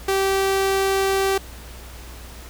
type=tone; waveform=sawtooth; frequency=388.1 Hz; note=G4; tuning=17 cents flat; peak=-14 dBFS; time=0.08-1.38 s; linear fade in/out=5 ms; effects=added 60 Hz sine -38 dBFS peak until 2.49 s + pink hiss -42 dBFS RMS until 2.49 s